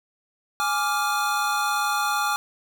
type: chord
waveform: square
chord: D diminished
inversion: second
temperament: equal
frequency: 830.6 / 1174.7 / 1396.9 Hz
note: Ab5 / D6 / F6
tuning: 0 / 0 / 0 cents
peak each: -27 dBFS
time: 0.6-2.36 s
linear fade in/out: 0 ms
effects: none